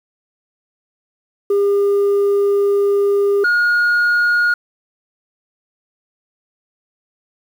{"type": "tone pair in turn", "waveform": "sine", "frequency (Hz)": [402.6, 1434.7], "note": ["G4", "F6"], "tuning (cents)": [46, 46], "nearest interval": "octave + minor seventh", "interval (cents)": 2200, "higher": "second", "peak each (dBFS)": -9, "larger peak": "neither", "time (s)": [[1.5, 3.44], [3.44, 4.54]], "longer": "first", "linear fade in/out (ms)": 5, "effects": ["tanh soft clip ceiling -11 dBFS", "7-bit"]}